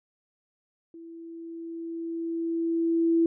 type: tone with level ramp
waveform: sine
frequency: 332 Hz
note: E4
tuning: 12 cents sharp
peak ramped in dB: -42 to -18 dBFS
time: 0.94-3.26 s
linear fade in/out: 2 ms
effects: none